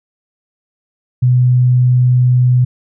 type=tone; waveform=sine; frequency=125.1 Hz; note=B2; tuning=23 cents sharp; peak=-7 dBFS; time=1.22-2.65 s; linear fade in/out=10 ms; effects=none